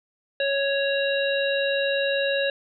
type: harmonic tone with a mistuned harmonic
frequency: 554.4 Hz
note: C#5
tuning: in tune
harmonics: 1 / 3 / 5 / 7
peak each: -23 / -28 / -30 / -31 dBFS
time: 0.4-2.5 s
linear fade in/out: 2 ms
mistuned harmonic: 7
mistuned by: -15 cents
effects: none